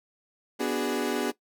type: chord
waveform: 35% pulse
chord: G# half-diminished seventh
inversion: first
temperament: equal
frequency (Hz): 246.9 / 293.7 / 370 / 415.3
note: B3 / D4 / F#4 / G#4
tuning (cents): 0 / 0 / 0 / 0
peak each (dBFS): -30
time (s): 0.59-1.32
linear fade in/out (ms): 20
effects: noise-tail reverb RT60 0.1 s tail -18 dB re dry